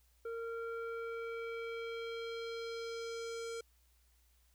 square tone with low-pass filter sweep, 460 Hz, A#4, 23 cents flat, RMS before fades -42 dBFS, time 0.25-3.61 s, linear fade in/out 5 ms, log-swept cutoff 1100 to 7800 Hz, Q 1.9, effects added 60 Hz sine -68 dBFS peak until 4.54 s + white hiss -74 dBFS RMS until 4.54 s

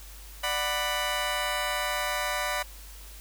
15% pulse chord, B minor, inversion first, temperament just, 592.7 / 740.8 / 987.8 Hz, D5 / F#5 / B5, +16 / +2 / 0 cents, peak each -25 / -26 / -25 dBFS, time 0.43-2.63 s, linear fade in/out 10 ms, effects added 50 Hz sine -44 dBFS peak until 3.2 s + white hiss -49 dBFS RMS until 3.2 s

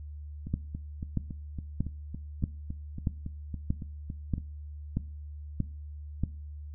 two click trains, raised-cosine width 5 ms, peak -15 / -24 dBFS, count 10 / 15, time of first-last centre 0.54-6.236 / 0.47-4.381 s, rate 1.58 / 3.58 Hz, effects noise-tail reverb RT60 0.4 s tail -19 dB re dry + added 74 Hz sine -39 dBFS peak until 6.74 s

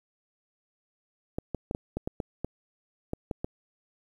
clicks, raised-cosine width 2 ms, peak -17 dBFS, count 11, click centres 1.385 / 1.547 / 1.711 / 1.749 / 1.97 / 2.075 / 2.202 / 2.446 / 3.134 / 3.312 / 3.445 s, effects 9-bit

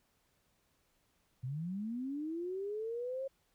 sine linear sweep, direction up, 120.1 to 545 Hz, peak -36 dBFS, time 1.43-3.28 s, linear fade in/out 10 ms, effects pink hiss -75 dBFS RMS until 3.54 s

